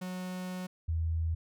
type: tone pair in turn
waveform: 45% pulse / sine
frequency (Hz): 183.2 / 81.61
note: F#3 / E2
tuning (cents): -17 / -17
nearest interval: octave + major second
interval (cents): 1400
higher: first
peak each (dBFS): -36 / -28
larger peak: second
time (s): 0.01-0.67 / 0.88-1.35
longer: first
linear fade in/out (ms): 10
effects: none